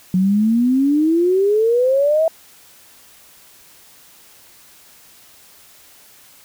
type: exponential sweep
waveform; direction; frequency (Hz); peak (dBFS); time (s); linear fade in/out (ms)
sine; up; 180.8 to 659.3; -12; 0.14-2.28; 2
effects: white hiss -47 dBFS RMS until 6.44 s